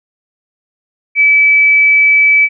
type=tone; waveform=sine; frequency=2300 Hz; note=D7; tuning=37 cents flat; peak=-5 dBFS; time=1.15-2.49 s; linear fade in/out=50 ms; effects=none